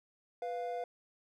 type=tone pair together; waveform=triangle; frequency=493.9 / 698.5 Hz; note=B4 / F5; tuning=0 / 0 cents; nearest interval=tritone; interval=600 cents; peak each=-37 / -36 dBFS; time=0.42-0.84 s; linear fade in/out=2 ms; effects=none